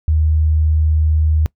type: tone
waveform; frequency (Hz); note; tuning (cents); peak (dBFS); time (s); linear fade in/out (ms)
sine; 77.78; D#2; 0; -11; 0.08-1.46; 0
effects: noise-tail reverb RT60 0.1 s tail -23 dB re dry